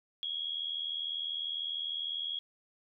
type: tone with amplitude modulation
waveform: sine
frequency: 3309 Hz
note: G#7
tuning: 7 cents flat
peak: -30 dBFS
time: 0.23-2.39 s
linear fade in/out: 0 ms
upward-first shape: sine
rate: 80 Hz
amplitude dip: 80%
effects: none